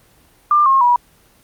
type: tone with pitch steps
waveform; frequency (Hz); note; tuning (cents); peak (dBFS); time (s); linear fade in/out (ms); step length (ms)
sine; 1193 / 1075.2 / 969; D6 / C6 / B5; +27 / +47 / -33; -9; 0.51-0.96; 2; 150
effects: pink hiss -52 dBFS RMS until 1.43 s + Opus 24 kbps